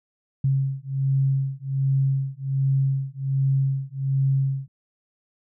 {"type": "beating tone pair", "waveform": "sine", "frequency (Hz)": [135, 136.3], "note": ["C#3", "C#3"], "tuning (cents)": [-45, -29], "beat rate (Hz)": 1.3, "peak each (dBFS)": -23, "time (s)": [0.44, 4.68], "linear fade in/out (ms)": 5, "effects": []}